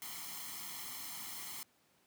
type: noise with comb filter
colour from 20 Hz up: white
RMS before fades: -45 dBFS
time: 0.02-1.63 s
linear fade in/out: 0 ms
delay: 0.95 ms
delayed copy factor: +0.75
effects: pink hiss -71 dBFS RMS until 2.06 s + high-pass 150 Hz 12 dB/octave